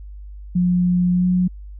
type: tone with pitch glide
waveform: sine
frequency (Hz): 178.6 to 181.3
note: F3 to F#3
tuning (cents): +39 to -35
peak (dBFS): -14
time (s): 0.55-1.48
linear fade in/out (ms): 10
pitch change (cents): +26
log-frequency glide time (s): 1.13-1.27
effects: added 50 Hz sine -33 dBFS peak until 1.79 s